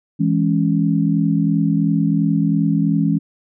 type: chord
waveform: sine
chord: C# minor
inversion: first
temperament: equal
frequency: 164.81 / 207.7 / 277.2 Hz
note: E3 / G#3 / C#4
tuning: 0 / 0 / 0 cents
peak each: -17 / -19 / -19 dBFS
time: 0.19-3.19 s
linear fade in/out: 20 ms
effects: none